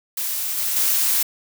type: noise with level steps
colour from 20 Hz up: blue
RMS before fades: -25 / -23 / -19 dBFS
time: 0.17-1.23 s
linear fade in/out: 5 ms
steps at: 0.57 / 0.76 s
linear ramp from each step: 5 ms
effects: none